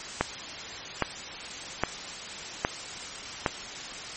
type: click train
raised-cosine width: 0.5 ms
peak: -7 dBFS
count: 5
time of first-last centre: 0.21-3.462 s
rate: 1.23 Hz
effects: white hiss -38 dBFS RMS until 4.16 s + MP3 32 kbps